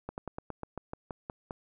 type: slowing click train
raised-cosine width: 1 ms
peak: -23 dBFS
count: 11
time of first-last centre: 0.09-1.508 s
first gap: 89 ms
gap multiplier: 1.1
effects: none